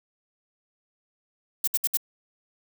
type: noise bursts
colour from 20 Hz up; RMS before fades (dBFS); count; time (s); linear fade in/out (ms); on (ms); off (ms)
violet; -23; 4; 1.64-1.972; 5; 35; 64
effects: none